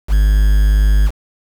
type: tone with quantisation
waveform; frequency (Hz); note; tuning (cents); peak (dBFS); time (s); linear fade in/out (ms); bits
triangle; 51.1; G#1; -27; -6; 0.08-1.11; 50; 5
effects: none